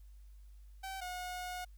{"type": "tone pair in turn", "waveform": "sawtooth", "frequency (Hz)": [770, 724.4], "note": ["G5", "F#5"], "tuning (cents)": [-31, -37], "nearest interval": "minor second", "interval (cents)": 106, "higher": "first", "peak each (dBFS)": [-37, -36], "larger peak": "second", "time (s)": [[0.83, 1.01], [1.01, 1.65]], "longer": "second", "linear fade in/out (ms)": 10, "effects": ["added 50 Hz sine -52 dBFS peak until 1.77 s", "white hiss -75 dBFS RMS until 1.77 s"]}